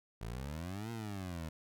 20% pulse exponential two-way sweep, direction up then down, 52.6 to 117.8 to 77.5 Hz, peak -35 dBFS, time 0.21-1.49 s, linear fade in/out 5 ms, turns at 0.91 s, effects none

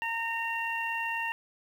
harmonic tone, 918 Hz, A#5, 27 cents flat, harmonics 1 / 2 / 3, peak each -34 / -34 / -34 dBFS, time 0.02-1.32 s, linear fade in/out 0 ms, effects 9-bit

